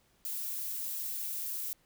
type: noise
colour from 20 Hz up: violet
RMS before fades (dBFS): -37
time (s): 0.25-1.73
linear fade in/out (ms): 0
effects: pink hiss -69 dBFS RMS until 1.85 s